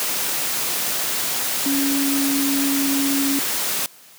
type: tone in noise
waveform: sine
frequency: 277.2 Hz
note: C#4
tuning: in tune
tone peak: -19 dBFS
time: 1.66-3.39 s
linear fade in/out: 0 ms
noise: white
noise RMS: -23 dBFS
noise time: 0-3.86 s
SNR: +1 dB
effects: white hiss -47 dBFS RMS until 4.18 s + high-pass 150 Hz 12 dB/octave